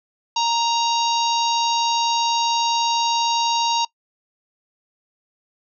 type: harmonic tone with a mistuned harmonic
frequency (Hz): 932.3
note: A#5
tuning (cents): 0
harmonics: 1 / 3 / 4 / 5 / 6 / 7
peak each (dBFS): -19 / -27 / -27 / -28 / -31 / -32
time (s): 0.36-3.85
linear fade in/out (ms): 5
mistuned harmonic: 4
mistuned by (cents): +24
effects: noise-tail reverb RT60 0.1 s tail -22 dB re dry